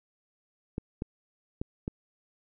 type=clicks; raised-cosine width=3 ms; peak=-19 dBFS; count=4; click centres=0.781 / 1.021 / 1.615 / 1.879 s; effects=none

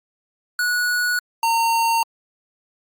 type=tone pair in turn; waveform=square; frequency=1465 / 916 Hz; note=F#6 / A#5; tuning=-18 / -31 cents; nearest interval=minor sixth; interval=813 cents; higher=first; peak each=-19 / -17 dBFS; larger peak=second; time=0.59-1.19 / 1.43-2.03 s; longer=neither; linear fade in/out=2 ms; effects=Opus 48 kbps

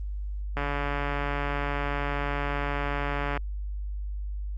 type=click train; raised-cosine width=0.5 ms; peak=-15 dBFS; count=402; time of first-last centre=0.57-3.374 s; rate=143 Hz; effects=added 50 Hz sine -30 dBFS peak until 4.57 s + Opus 32 kbps

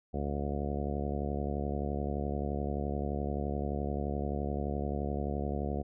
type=harmonic tone; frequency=71.6 Hz; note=D2; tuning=43 cents flat; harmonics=1 / 2 / 3 / 4 / 5 / 6 / 7 / 8 / 9 / 10; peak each=-35 / -39 / -38 / -43 / -42 / -42 / -43 / -45 / -46 / -43 dBFS; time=0.13-5.83 s; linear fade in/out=20 ms; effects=none

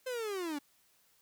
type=linear sweep; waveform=45% pulse; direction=down; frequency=523.3 to 277.2 Hz; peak=-35 dBFS; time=0.06-0.59 s; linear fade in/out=10 ms; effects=white hiss -69 dBFS RMS until 1.21 s

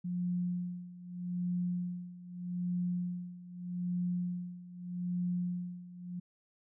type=tone with tremolo; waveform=sine; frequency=177.8 Hz; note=F3; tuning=31 cents sharp; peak=-30 dBFS; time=0.04-6.2 s; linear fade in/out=10 ms; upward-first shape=sine; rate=0.81 Hz; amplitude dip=85%; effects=none

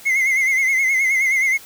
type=tone with vibrato; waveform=triangle; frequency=2109 Hz; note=C7; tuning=13 cents sharp; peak=-13 dBFS; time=0.05-1.58 s; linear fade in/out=20 ms; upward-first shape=sine; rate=9.5 Hz; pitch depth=68 cents each way; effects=white hiss -42 dBFS RMS until 1.65 s

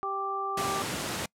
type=harmonic tone; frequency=392 Hz; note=G4; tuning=in tune; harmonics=1 / 2 / 3; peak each=-37 / -35 / -31 dBFS; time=0.03-0.82 s; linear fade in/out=0 ms
type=high-pass noise; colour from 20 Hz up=pink; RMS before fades=-33 dBFS; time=0.57-1.26 s; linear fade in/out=5 ms; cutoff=130 Hz; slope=12 dB/octave
effects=noise-tail reverb RT60 0.1 s tail -26 dB re dry + low-pass 11000 Hz 12 dB/octave

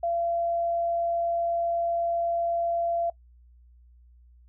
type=tone; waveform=sine; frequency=682 Hz; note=F5; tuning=41 cents flat; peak=-24 dBFS; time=0.03-3.1 s; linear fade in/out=5 ms; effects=noise-tail reverb RT60 0.1 s tail -20 dB re dry + added 60 Hz sine -52 dBFS peak until 4.48 s

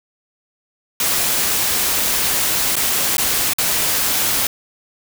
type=noise with dropouts; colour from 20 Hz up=white; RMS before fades=-18 dBFS; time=1-4.47 s; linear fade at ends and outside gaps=2 ms; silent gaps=2.756-2.765 / 3.169-3.181 / 3.535-3.584 s; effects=none

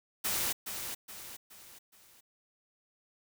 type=noise with echo; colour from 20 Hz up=white; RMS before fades=-32 dBFS; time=0.24-0.53 s; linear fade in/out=10 ms; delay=420 ms; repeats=4; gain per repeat=-7 dB; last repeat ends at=2.21 s; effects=none

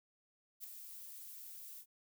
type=noise with ADSR envelope; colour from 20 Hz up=violet; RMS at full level=-45 dBFS; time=0.6-1.86 s; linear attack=39 ms; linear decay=8 ms; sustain=-6 dB; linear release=71 ms; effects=none

